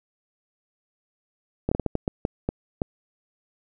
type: slowing click train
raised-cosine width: 2 ms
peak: -10 dBFS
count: 10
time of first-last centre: 1.69-2.818 s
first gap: 25 ms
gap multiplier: 1.38
effects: none